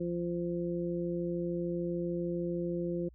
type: harmonic tone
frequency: 173.2 Hz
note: F3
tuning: 14 cents flat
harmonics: 1 / 2 / 3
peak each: -35 / -34 / -39 dBFS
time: 0-3.09 s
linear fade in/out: 10 ms
effects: added 60 Hz sine -54 dBFS peak until 3.14 s